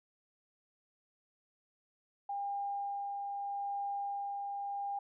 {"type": "tone with tremolo", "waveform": "sine", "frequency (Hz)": 803, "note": "G5", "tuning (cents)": 41, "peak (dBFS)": -34, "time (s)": [2.29, 4.99], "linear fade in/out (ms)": 5, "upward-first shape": "sine", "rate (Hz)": 0.8, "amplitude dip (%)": 25, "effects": []}